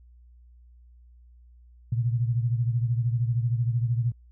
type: beating tone pair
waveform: sine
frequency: 117 / 130 Hz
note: A#2 / C3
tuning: +7 / -11 cents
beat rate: 13 Hz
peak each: -23 / -29 dBFS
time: 1.92-4.12 s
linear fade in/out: 5 ms
effects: added 60 Hz sine -50 dBFS peak until 4.31 s